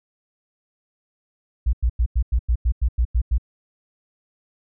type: tone bursts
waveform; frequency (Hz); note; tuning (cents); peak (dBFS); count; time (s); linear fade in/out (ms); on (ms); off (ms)
sine; 59.3; A#1; +30; -15; 11; 1.66-3.382; 10; 72; 93
effects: none